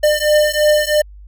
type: beating tone pair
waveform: square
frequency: 600 / 603 Hz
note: D5 / D5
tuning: +37 / +46 cents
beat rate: 3 Hz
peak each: -15 dBFS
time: 0.03-1.02 s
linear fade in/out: 10 ms
effects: added 50 Hz sine -35 dBFS peak until 1.27 s